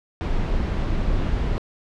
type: noise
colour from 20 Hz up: brown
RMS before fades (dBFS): -22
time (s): 0.21-1.58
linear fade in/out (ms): 0
effects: low-pass 4000 Hz 12 dB/octave